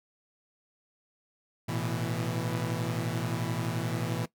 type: chord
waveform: sawtooth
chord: A suspended second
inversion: none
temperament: equal with one note detuned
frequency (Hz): 111.99 / 123.47 / 164.81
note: A2 / B2 / E3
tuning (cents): +31 / 0 / 0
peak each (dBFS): -30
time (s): 1.68-4.26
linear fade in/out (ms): 10
effects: noise-tail reverb RT60 0.1 s tail -18 dB re dry